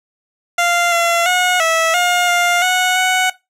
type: tone with pitch steps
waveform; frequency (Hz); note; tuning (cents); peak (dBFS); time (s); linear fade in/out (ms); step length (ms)
15% pulse; 695 / 682 / 726 / 653 / 712 / 703 / 735 / 742; F5 / F5 / F#5 / E5 / F5 / F5 / F#5 / F#5; -9 / -41 / -33 / -17 / +33 / +11 / -12 / +5; -6; 0.58-3.3; 5; 340
effects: noise-tail reverb RT60 0.2 s tail -18 dB re dry + low-pass 11000 Hz 12 dB/octave